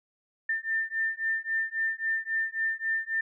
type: beating tone pair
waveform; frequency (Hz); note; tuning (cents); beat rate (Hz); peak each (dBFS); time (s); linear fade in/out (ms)
sine; 1793 / 1796.7; A6 / A6; +32 / +36; 3.7; -30; 0.49-3.21; 5
effects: none